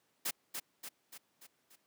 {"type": "noise with echo", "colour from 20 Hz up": "white", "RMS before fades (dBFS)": -35, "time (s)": [0.25, 0.31], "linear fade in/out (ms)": 10, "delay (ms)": 290, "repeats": 5, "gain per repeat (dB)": -5, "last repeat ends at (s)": 1.76, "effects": ["pink hiss -75 dBFS RMS until 1.86 s", "high-pass 200 Hz 12 dB/octave"]}